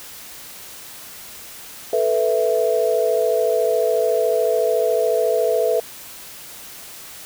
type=chord; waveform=sine; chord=A suspended second; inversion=none; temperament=equal; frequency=440 / 493.9 / 659.3 Hz; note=A4 / B4 / E5; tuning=0 / 0 / 0 cents; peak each=-20 dBFS; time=1.93-5.8 s; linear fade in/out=2 ms; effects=white hiss -38 dBFS RMS until 7.25 s